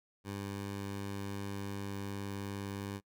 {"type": "tone", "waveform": "15% pulse", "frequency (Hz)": 99.7, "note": "G2", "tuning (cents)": 30, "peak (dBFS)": -32, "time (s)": [0.24, 3.01], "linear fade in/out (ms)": 50, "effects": ["noise-tail reverb RT60 0.1 s tail -25 dB re dry"]}